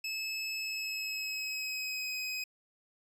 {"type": "tone with pitch glide", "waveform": "25% pulse", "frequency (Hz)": [2600, 2520], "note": ["E7", "D#7"], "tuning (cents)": [-24, 21], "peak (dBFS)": -31, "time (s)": [0.04, 2.44], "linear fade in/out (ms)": 5, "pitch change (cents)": -55, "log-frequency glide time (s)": [0.56, 2.18], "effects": ["resampled to 32000 Hz"]}